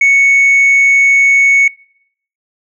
sine tone, 2217 Hz, C#7, in tune, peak -3 dBFS, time 0.01-1.68 s, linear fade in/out 5 ms, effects noise-tail reverb RT60 0.7 s tail -26 dB re dry + tanh soft clip ceiling -4 dBFS

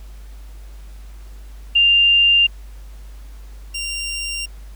sine / 20% pulse tone pair in turn, 2794 / 2776 Hz, F7 / F7, 0 / -11 cents, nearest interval unison, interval 11 cents, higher first, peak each -10 / -19 dBFS, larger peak first, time 1.75-2.47 / 3.74-4.46 s, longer neither, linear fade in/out 10 ms, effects added 50 Hz sine -34 dBFS peak until 4.75 s + pink hiss -51 dBFS RMS until 4.75 s

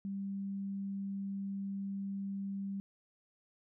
sine tone, 196.9 Hz, G3, 8 cents sharp, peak -36 dBFS, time 0.05-2.8 s, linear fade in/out 0 ms, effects none

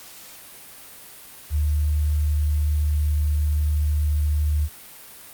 sine tone, 74.9 Hz, D2, 35 cents sharp, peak -18 dBFS, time 1.5-4.69 s, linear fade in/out 50 ms, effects white hiss -43 dBFS RMS until 5.33 s + Opus 48 kbps

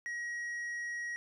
sine tone with tanh clipping, 1900 Hz, A#6, 33 cents sharp, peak -37 dBFS, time 0.06-1.16 s, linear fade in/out 0 ms, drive 5 dB, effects none

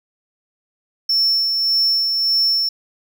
triangle tone with tremolo, 5400 Hz, E8, 41 cents sharp, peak -12 dBFS, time 1.09-2.69 s, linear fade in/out 5 ms, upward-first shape sine, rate 1.7 Hz, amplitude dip 35%, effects none

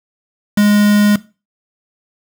triangle tone with quantisation, 207.2 Hz, G#3, 4 cents flat, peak -6 dBFS, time 0.57-1.16 s, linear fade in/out 5 ms, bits 3, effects noise-tail reverb RT60 0.3 s tail -18 dB re dry

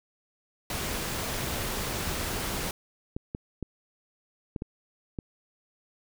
pink noise, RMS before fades -32 dBFS, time 0.7-2.71 s, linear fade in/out 2 ms
clicks, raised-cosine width 3 ms, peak -20 dBFS, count 6, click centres 3.165 / 3.349 / 3.627 / 4.562 / 4.621 / 5.188 s
effects none

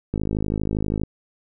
click train, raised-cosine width 3 ms, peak -11 dBFS, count 48, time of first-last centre 0.14-1.035 s, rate 52.5 Hz, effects none

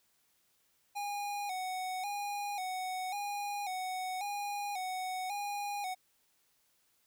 square tone with vibrato, 779 Hz, G5, 11 cents flat, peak -36 dBFS, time 0.95-5.95 s, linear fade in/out 20 ms, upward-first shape square, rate 0.92 Hz, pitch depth 82 cents each way, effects white hiss -73 dBFS RMS until 7.06 s

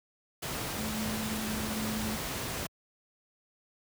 sine tone in noise, 217 Hz, A3, 24 cents flat, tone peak -34 dBFS, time 0.78-2.16 s, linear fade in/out 10 ms, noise pink, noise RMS -35 dBFS, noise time 0.42-2.67 s, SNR -2 dB, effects high-pass 60 Hz 12 dB/octave

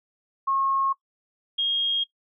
sine tone pair in turn, 1085 / 3251 Hz, C#6 / G#7, -37 / -38 cents, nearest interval octave + perfect fifth, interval 1899 cents, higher second, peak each -21 dBFS, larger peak neither, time 0.47-0.93 / 1.58-2.04 s, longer neither, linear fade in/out 10 ms, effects noise-tail reverb RT60 0.1 s tail -19 dB re dry

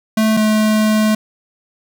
square tone pair in turn, 218.5 / 215.5 Hz, A3 / A3, -12 / -36 cents, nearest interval unison, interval 24 cents, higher first, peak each -12 dBFS, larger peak neither, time 0.17-0.37 / 0.37-1.15 s, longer second, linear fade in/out 5 ms, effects none

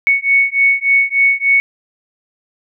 sine beating tone pair, 2217 / 2220.4 Hz, C#7 / C#7, 0 / +2 cents, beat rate 3.4 Hz, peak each -13 dBFS, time 0.07-1.6 s, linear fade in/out 0 ms, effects none

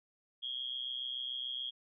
sine tone with amplitude modulation, 3273 Hz, G#7, 26 cents flat, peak -33 dBFS, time 0.42-1.71 s, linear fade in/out 20 ms, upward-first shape sine, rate 127 Hz, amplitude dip 80%, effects none

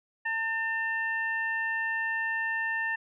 harmonic tone, 900 Hz, A5, 39 cents sharp, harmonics 1 / 2 / 3, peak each -37 / -28 / -39 dBFS, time 0.25-2.96 s, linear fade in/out 10 ms, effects none

